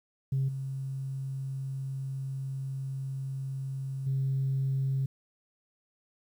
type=tone with level steps; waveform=sine; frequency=134.6 Hz; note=C3; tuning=49 cents sharp; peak=-24 / -32 / -25 dBFS; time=0.32-5.06 s; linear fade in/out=5 ms; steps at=0.48 / 4.06 s; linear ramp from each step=10 ms; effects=tanh soft clip ceiling -22 dBFS + 10-bit